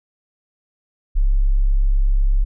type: tone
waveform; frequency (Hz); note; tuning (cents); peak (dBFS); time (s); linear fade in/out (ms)
sine; 34; C#1; -33; -12; 1.15-2.45; 20
effects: none